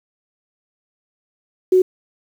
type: tone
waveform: sine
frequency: 370.7 Hz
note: F#4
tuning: 3 cents sharp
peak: -9 dBFS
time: 1.72-1.82 s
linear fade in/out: 5 ms
effects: 7-bit